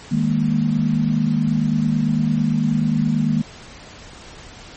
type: chord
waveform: sine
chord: D# suspended fourth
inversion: none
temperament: equal with one note detuned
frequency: 155.56 / 204 / 233.1 Hz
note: D#3 / G#3 / A#3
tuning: 0 / -31 / 0 cents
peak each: -20 / -21 / -19 dBFS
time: 0.11-3.42 s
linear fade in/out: 10 ms
effects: pink hiss -40 dBFS RMS until 4.76 s + MP3 32 kbps